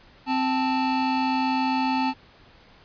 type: tone pair together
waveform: square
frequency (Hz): 261.6 / 880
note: C4 / A5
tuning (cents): 0 / 0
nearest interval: octave + major sixth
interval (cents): 2100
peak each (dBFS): -25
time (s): 0.26-2.14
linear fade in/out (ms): 50
effects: pink hiss -53 dBFS RMS until 2.84 s + resampled to 11025 Hz